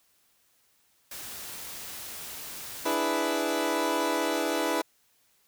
white noise, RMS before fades -40 dBFS, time 1.11-2.95 s, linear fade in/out 5 ms
20% pulse chord, E dominant seventh, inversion third, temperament equal, 293.7 / 329.6 / 415.3 / 493.9 Hz, D4 / E4 / G#4 / B4, 0 / 0 / 0 / 0 cents, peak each -27 / -25 / -29 / -26 dBFS, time 2.85-4.82 s, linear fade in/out 10 ms
effects white hiss -67 dBFS RMS until 5.47 s

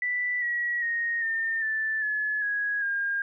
sine tone with pitch steps, 1975.5 / 1919.3 / 1864.6 / 1811.5 / 1760 / 1709.9 / 1661.2 / 1613.9 Hz, B6 / B6 / A#6 / A6 / A6 / A6 / G#6 / G6, 0 / -50 / 0 / +50 / 0 / -50 / 0 / +50 cents, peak -25 dBFS, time 0.02-3.22 s, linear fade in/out 2 ms, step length 400 ms, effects none

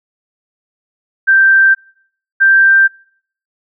sine tone pair in turn, 1568 / 1574.3 Hz, G6 / G6, 0 / +7 cents, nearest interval unison, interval 7 cents, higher second, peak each -5 dBFS, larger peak neither, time 1.27-1.75 / 2.4-2.88 s, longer neither, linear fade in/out 20 ms, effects noise-tail reverb RT60 0.6 s tail -26 dB re dry

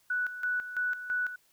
sine tone with tremolo, 1480 Hz, F#6, in tune, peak -27 dBFS, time 0.1-1.36 s, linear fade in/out 5 ms, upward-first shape square, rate 3 Hz, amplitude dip 70%, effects white hiss -67 dBFS RMS until 1.52 s

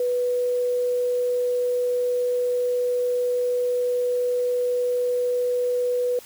sine tone, 492.8 Hz, B4, 4 cents flat, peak -20 dBFS, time 0-6.19 s, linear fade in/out 2 ms, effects white hiss -46 dBFS RMS until 6.25 s

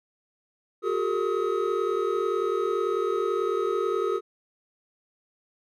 triangle tone cluster, 365 / 403.1 / 454.3 / 1269 Hz, F#4 / G4 / A#4 / D#6, -24 / +48 / -45 / +34 cents, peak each -27 / -26 / -27 / -30 dBFS, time 0.82-4.21 s, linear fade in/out 50 ms, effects none

